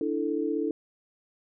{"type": "chord", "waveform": "sine", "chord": "D suspended second", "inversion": "none", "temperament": "equal", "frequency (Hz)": [293.7, 329.6, 440], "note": ["D4", "E4", "A4"], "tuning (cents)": [0, 0, 0], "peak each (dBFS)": -30, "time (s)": [0.01, 0.71], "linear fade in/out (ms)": 2, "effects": []}